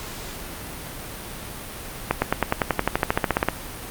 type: accelerating click train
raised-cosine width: 0.5 ms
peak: -3 dBFS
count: 18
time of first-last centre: 2.11-3.486 s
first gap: 110 ms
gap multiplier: 0.96
effects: pink hiss -35 dBFS RMS until 3.9 s + Opus 48 kbps